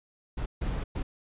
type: noise bursts at uneven times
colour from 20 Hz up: brown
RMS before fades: -31 dBFS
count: 3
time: 0.37-0.46 / 0.61-0.84 / 0.95-1.03 s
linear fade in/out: 10 ms
effects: resampled to 8000 Hz